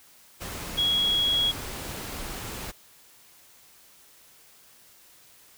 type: tone in noise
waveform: sine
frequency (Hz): 3322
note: G#7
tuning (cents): 0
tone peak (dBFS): -21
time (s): 0.77-1.52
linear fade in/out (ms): 20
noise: pink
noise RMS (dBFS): -36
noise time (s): 0.4-2.72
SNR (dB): +12
effects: white hiss -55 dBFS RMS until 5.57 s